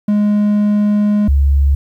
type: tone pair in turn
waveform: triangle / sine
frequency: 207.7 / 69.85 Hz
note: G#3 / C#2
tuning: 0 / +14 cents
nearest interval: octave + perfect fifth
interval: 1886 cents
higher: first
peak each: -8 dBFS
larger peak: neither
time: 0.08-1.28 / 1.28-1.75 s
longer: first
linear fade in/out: 5 ms
effects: 8-bit